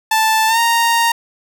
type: tone with pitch glide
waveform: sawtooth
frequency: 880 to 929.1 Hz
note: A5 to A#5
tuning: 0 to -6 cents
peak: -8 dBFS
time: 0.11-1.12 s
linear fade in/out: 5 ms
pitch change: +94 cents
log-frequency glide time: 0.47-0.59 s
effects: none